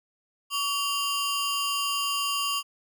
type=ring-modulated tone; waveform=sawtooth; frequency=1966 Hz; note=B6; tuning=8 cents flat; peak=-19 dBFS; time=0.5-2.63 s; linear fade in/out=50 ms; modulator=834 Hz; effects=none